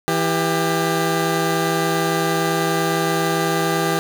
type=tone pair together; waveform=15% pulse; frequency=164.81 / 396.8 Hz; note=E3 / G4; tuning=0 / +21 cents; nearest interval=octave + minor third; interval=1521 cents; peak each=-14 dBFS; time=0.08-3.99 s; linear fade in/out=0 ms; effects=none